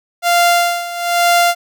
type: tone with tremolo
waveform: sawtooth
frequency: 695 Hz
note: F5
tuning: 9 cents flat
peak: -5 dBFS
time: 0.22-1.55 s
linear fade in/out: 50 ms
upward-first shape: sine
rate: 1.1 Hz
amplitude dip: 80%
effects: none